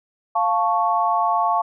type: chord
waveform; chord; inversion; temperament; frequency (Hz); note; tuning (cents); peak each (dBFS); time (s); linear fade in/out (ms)
sine; F augmented; none; equal; 698.5 / 880 / 1108.7; F5 / A5 / C#6; 0 / 0 / 0; -21; 0.35-1.62; 10
effects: none